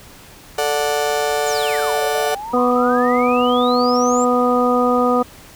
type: chord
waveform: 35% pulse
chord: D major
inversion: second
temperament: just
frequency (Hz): 440.5 / 587.3 / 734.2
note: A4 / D5 / F#5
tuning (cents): +2 / 0 / -14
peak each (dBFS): -19 / -20 / -20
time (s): 0.58-2.35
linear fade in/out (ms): 5
type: exponential two-way sweep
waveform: sine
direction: down then up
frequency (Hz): 7630 to 530 to 7630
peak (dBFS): -26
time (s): 1.46-4.25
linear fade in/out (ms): 10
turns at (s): 2.03
type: harmonic tone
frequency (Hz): 246.9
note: B3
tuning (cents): 0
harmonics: 1 / 2 / 3 / 4 / 5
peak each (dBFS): -18 / -17 / -21 / -27 / -19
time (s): 2.53-5.23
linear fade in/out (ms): 10
effects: pink hiss -42 dBFS RMS until 5.55 s